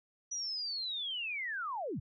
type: linear sweep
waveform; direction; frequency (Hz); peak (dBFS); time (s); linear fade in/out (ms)
sine; down; 5910 to 82.41; -35; 0.31-2; 10
effects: none